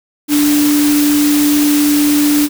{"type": "tone in noise", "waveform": "sine", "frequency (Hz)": 293.7, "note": "D4", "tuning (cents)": 0, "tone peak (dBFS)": -9, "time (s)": [0.28, 2.49], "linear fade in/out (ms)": 50, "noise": "white", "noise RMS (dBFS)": -19, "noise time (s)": [0.28, 2.49], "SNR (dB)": 7, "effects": []}